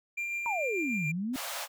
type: tone with tremolo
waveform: triangle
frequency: 2383 Hz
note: D7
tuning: 25 cents sharp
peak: -29 dBFS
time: 0.17-1.12 s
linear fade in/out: 10 ms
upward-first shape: sine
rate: 6.8 Hz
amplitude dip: 25%
type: exponential two-way sweep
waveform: sine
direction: down then up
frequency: 978 to 146.83 to 269.9 Hz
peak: -30 dBFS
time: 0.46-1.36 s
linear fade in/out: 0 ms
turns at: 1.07 s
type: high-pass noise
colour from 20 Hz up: pink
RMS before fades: -37 dBFS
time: 1.33-1.68 s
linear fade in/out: 50 ms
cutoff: 530 Hz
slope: 96 dB/octave
effects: none